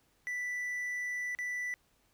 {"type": "tone with dropouts", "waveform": "triangle", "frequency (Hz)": 1975.5, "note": "B6", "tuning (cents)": 0, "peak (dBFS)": -32, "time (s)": [0.27, 1.74], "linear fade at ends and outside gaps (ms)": 0, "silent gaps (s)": [1.35, 1.388], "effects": ["pink hiss -71 dBFS RMS until 2.13 s"]}